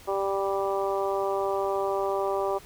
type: harmonic tone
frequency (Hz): 196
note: G3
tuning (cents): 0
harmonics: 2 / 3 / 4 / 5 / 6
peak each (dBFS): -28 / -30 / -32 / -34 / -35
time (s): 0.07-2.59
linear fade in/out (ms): 20
effects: pink hiss -50 dBFS RMS until 2.65 s